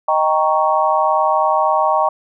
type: chord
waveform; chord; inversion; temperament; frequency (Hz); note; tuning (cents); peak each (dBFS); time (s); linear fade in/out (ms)
sine; Eb dominant seventh; none; equal; 622.3 / 784 / 932.3 / 1108.7; Eb5 / G5 / Bb5 / Db6; 0 / 0 / 0 / 0; -18; 0.08-2.09; 5
effects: none